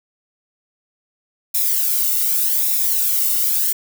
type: noise with flanger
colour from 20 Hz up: violet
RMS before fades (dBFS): -18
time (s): 1.54-3.73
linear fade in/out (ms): 10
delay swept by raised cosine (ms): 0.65 to 1.23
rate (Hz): 0.85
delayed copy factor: -0.65
effects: none